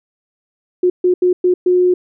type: tone bursts at uneven times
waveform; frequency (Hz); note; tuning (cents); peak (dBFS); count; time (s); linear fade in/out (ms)
sine; 361.3; F#4; -41; -9; 5; 0.83-0.9 / 1.04-1.14 / 1.22-1.33 / 1.44-1.54 / 1.66-1.94; 5
effects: none

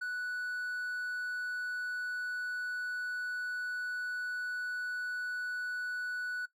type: tone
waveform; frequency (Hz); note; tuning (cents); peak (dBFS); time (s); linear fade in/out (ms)
triangle; 1480; F#6; 0; -32; 0.01-6.46; 10
effects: noise-tail reverb RT60 0.1 s tail -17 dB re dry

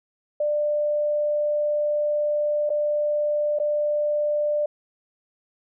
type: tone with dropouts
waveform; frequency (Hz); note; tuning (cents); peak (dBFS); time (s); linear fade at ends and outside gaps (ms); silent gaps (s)
sine; 594; D5; +20; -20; 0.4-4.66; 5; 2.694-2.701 / 3.588-3.598
effects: none

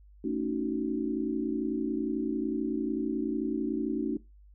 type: chord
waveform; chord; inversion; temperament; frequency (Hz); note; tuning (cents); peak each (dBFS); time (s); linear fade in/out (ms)
sine; D# half-diminished seventh; second; just; 224 / 280 / 311.1 / 373.4; A3 / C#4 / D#4 / F#4; +31 / +18 / 0 / +16; -34 / -32 / -33 / -35; 0.24-4.17; 5
effects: noise-tail reverb RT60 0.2 s tail -19 dB re dry + added 50 Hz sine -52 dBFS peak until 4.54 s

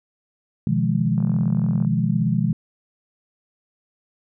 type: chord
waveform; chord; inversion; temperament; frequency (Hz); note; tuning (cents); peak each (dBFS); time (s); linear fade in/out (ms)
sine; F half-diminished seventh; second; just; 125.72 / 157.15 / 174.61 / 209.5; Cb3 / Eb3 / F3 / Ab3; +31 / +18 / 0 / +15; -23; 0.67-2.53; 2
type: click train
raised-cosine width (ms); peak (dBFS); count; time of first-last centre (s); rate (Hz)
1; -26; 30; 1.18-1.848; 43.4
effects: none

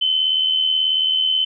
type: tone with amplitude modulation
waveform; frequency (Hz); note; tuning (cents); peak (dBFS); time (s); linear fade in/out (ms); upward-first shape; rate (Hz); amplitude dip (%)
sine; 3054; G7; -46; -13; 0.01-1.45; 10; sine; 78.4; 50
effects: none

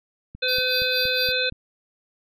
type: click train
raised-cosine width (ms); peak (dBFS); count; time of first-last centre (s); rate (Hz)
5; -26; 6; 0.35-1.524; 4.26
type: harmonic tone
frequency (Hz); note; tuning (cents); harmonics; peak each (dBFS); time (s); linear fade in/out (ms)
508; B4; +49; 1 / 3 / 5 / 7 / 8; -27 / -27 / -27 / -27 / -27; 0.42-1.5; 10
type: tone with tremolo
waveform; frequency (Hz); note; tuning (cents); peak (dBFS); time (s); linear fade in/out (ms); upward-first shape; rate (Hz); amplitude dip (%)
square; 4699; D8; 0; -25; 0.48-1.32; 5; sine; 4.3; 85
effects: none

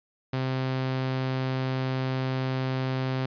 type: tone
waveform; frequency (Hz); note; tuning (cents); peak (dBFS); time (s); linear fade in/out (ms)
sawtooth; 130.81; C3; 0; -22; 0.33-3.26; 5
effects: resampled to 11025 Hz

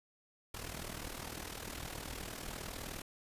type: noise with amplitude modulation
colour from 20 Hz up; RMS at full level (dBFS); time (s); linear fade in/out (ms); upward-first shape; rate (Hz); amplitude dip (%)
pink; -41; 0.54-3.02; 5; sine; 39.7; 70
effects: resampled to 32000 Hz

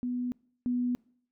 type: tone pair in turn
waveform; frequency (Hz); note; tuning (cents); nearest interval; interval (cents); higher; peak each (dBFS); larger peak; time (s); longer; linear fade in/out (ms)
sine; 246.9 / 246; B3 / B3; 0 / -7; unison; 7; first; -29 / -26; second; 0.03-0.32 / 0.66-0.95; neither; 0
effects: noise-tail reverb RT60 0.6 s tail -25 dB re dry

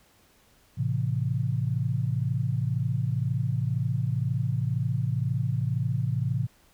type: chord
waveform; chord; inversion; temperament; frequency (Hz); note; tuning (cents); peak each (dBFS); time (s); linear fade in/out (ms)
sine; A minor; none; just; 110 / 132 / 165; A2 / C3 / E3; 0 / +16 / +2; -28 / -27 / -32; 0.77-6.47; 20
effects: pink hiss -61 dBFS RMS until 6.73 s

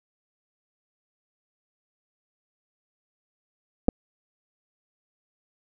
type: clicks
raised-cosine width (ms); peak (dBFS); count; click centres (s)
2; -7; 2; 3.884 / 3.888
effects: none

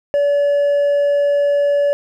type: tone with hard clipping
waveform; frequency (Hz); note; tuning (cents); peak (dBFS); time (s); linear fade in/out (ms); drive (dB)
sine; 573; D5; -43; -13; 0.14-1.93; 0; 2
effects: none

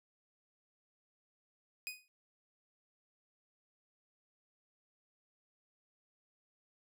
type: tone with exponential decay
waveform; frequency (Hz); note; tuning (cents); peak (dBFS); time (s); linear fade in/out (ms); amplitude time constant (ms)
sawtooth; 2492; D#7; +2; -33; 1.87-2.08; 0; 44
effects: none

